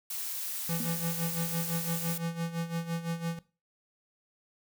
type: noise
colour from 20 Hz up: blue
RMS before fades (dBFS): -36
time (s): 0.1-2.18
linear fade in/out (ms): 5
type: tone with tremolo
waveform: square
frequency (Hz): 167.3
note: E3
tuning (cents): +26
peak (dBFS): -30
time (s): 0.69-3.39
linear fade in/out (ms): 2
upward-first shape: sine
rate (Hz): 5.9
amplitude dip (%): 75
type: tone with exponential decay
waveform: sine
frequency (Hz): 233.1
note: A#3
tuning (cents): 0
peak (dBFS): -31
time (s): 0.8-1.06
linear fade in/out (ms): 2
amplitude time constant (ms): 55
effects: noise-tail reverb RT60 0.3 s tail -17 dB re dry